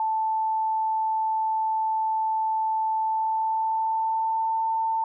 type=tone with pitch glide; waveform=sine; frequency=880 to 894.3 Hz; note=A5 to A5; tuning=0 to +28 cents; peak=-22 dBFS; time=0-5.04 s; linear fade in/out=2 ms; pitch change=+28 cents; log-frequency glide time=2.99-4.63 s; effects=none